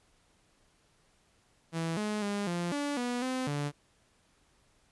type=tone with pitch steps; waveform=sawtooth; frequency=164.5 / 211.2 / 203.3 / 173.6 / 288.2 / 244.2 / 257.5 / 145.1 Hz; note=E3 / G#3 / G#3 / F3 / D4 / B3 / C4 / D3; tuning=-3 / +29 / -37 / -10 / -33 / -19 / -28 / -21 cents; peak=-27 dBFS; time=1.72-3.72 s; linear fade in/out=50 ms; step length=250 ms; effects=pink hiss -68 dBFS RMS until 4.91 s + resampled to 24000 Hz